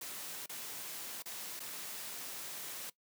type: noise with dropouts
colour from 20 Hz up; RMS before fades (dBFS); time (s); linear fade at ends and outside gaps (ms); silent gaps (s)
white; -44; 0.01-2.9; 5; 0.461-0.493 / 1.224-1.257 / 1.595-1.602
effects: noise-tail reverb RT60 0.1 s tail -19 dB re dry + high-pass 150 Hz 12 dB/octave